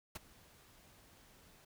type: noise with ADSR envelope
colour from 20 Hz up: pink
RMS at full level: -42 dBFS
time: 0.15-1.65 s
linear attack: 8 ms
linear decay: 20 ms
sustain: -21 dB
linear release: 7 ms
effects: none